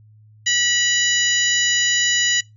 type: harmonic tone with a mistuned harmonic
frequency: 982 Hz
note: B5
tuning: 10 cents flat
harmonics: 2 / 3 / 4 / 5 / 6 / 7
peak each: -21 / -21 / -26 / -31 / -28 / -21 dBFS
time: 0.46-2.41 s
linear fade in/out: 10 ms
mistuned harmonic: 2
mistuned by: -21 cents
effects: noise-tail reverb RT60 0.2 s tail -22 dB re dry + added 107 Hz sine -46 dBFS peak until 2.56 s